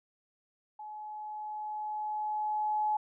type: tone with level ramp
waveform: sine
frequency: 850 Hz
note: G#5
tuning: 40 cents sharp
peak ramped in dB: -41 to -26 dBFS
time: 0.79-2.97 s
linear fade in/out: 5 ms
effects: none